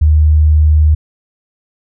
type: tone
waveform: sine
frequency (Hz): 76.6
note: D#2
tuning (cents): -27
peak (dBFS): -5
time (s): 0.01-0.95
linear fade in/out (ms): 10
effects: none